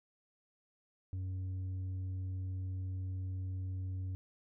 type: tone with tanh clipping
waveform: sine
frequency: 93.4 Hz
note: F#2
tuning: 17 cents sharp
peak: -37 dBFS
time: 1.13-4.15 s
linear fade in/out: 0 ms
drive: 4 dB
effects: none